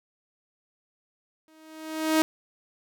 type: tone with exponential growth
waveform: sawtooth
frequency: 315.3 Hz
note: D#4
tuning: 23 cents sharp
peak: -13 dBFS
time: 1.48-2.22 s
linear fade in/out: 0 ms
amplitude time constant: 160 ms
effects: none

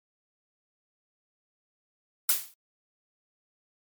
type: noise with exponential decay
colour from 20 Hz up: blue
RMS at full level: -19 dBFS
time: 2.29-2.54 s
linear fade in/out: 2 ms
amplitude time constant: 53 ms
effects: MP3 96 kbps

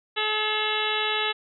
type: harmonic tone with a mistuned harmonic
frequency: 428.1 Hz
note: A4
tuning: 47 cents flat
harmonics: 1 / 2 / 3 / 4 / 5 / 6 / 7 / 8 / 9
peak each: -32 / -32 / -32 / -32 / -32 / -32 / -32 / -32 / -32 dBFS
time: 0.16-1.33 s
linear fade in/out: 20 ms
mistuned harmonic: 6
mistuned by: +76 cents
effects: none

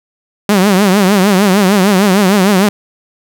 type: tone with vibrato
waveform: sawtooth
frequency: 196 Hz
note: G3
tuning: in tune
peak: -3 dBFS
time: 0.49-2.69 s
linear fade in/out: 2 ms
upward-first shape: triangle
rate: 6.6 Hz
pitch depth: 160 cents each way
effects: 7-bit

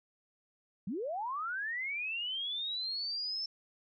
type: linear sweep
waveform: sine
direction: up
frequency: 162.7 to 5340 Hz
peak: -34 dBFS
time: 0.87-3.46 s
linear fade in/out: 5 ms
effects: none

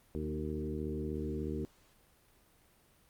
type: harmonic tone with a mistuned harmonic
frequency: 76.5 Hz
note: D#2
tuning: 29 cents flat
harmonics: 1 / 2 / 3 / 4 / 5 / 6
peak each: -40 / -42 / -41 / -42 / -41 / -45 dBFS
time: 0.15-1.65 s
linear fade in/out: 0 ms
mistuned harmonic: 4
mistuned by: +17 cents
effects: pink hiss -66 dBFS RMS until 3.09 s + Opus 32 kbps

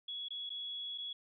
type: tone with dropouts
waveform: sine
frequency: 3363 Hz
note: G#7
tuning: 21 cents sharp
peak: -39 dBFS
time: 0.08-1.13 s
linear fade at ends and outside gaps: 5 ms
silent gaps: 0.285-0.305 / 0.494-0.502 / 0.978-0.982 s
effects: none

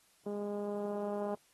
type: tone with low-pass filter sweep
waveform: 10% pulse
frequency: 205 Hz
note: G#3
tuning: 22 cents flat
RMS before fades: -37 dBFS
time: 0.26-1.35 s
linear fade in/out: 5 ms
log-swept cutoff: 430 to 690 Hz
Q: 1.4
effects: white hiss -68 dBFS RMS until 1.53 s + AAC 32 kbps

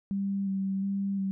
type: tone with vibrato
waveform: sine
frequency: 195.4 Hz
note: G3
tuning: 5 cents flat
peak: -27 dBFS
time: 0.11-1.31 s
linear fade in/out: 0 ms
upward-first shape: square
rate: 1.4 Hz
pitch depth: 17 cents each way
effects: none

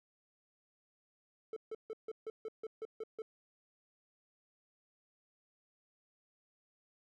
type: tone bursts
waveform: triangle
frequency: 440 Hz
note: A4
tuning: in tune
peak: -37 dBFS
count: 10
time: 1.53-3.22 s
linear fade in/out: 2 ms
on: 34 ms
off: 150 ms
effects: none

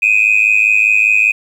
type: tone with amplitude modulation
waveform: sine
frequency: 2500 Hz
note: D#7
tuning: 8 cents sharp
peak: -3 dBFS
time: 0.02-1.32 s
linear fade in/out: 10 ms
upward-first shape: sine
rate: 105 Hz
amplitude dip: 95%
effects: tanh soft clip ceiling -2 dBFS + 7-bit

